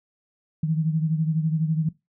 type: beating tone pair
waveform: sine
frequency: 157.1 / 169.1 Hz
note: D#3 / E3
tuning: +17 / +44 cents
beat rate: 12 Hz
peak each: -21 / -28 dBFS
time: 0.63-1.89 s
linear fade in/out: 5 ms
effects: noise-tail reverb RT60 0.2 s tail -19 dB re dry